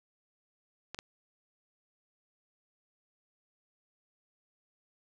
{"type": "clicks", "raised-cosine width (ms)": 0.2, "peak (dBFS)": -22, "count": 2, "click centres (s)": [0.946, 0.989], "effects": []}